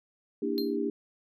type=chord; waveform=sine; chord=E half-diminished seventh; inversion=second; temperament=equal with one note detuned; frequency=233.1 / 293.7 / 329.6 / 400.5 Hz; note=Bb3 / D4 / E4 / G4; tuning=0 / 0 / 0 / +37 cents; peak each=-34 / -32 / -36 / -31 dBFS; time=0.42-0.9 s; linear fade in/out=5 ms
type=tone with exponential decay; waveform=square; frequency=4186 Hz; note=C8; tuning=in tune; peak=-31 dBFS; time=0.58-0.76 s; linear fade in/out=0 ms; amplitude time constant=37 ms
effects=none